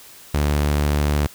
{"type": "tone", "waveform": "sawtooth", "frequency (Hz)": 73.42, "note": "D2", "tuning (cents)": 0, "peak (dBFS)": -13, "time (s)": [0.34, 1.27], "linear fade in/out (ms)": 5, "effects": ["white hiss -44 dBFS RMS until 1.34 s"]}